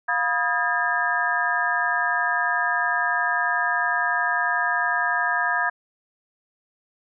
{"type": "tone cluster", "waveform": "sine", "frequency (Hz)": [706, 977, 1243, 1629, 1780], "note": ["F5", "B5", "D#6", "G#6", "A6"], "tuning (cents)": [19, -19, -2, -34, 20], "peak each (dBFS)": [-28, -27, -28, -23, -29], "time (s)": [0.08, 5.7], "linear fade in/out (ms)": 10, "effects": []}